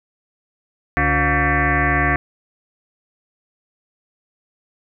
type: tone with frequency modulation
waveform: sine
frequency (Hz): 925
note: A#5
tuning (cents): -14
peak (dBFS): -14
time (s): 0.97-2.16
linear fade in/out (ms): 0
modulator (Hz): 214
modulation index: 5.4
effects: none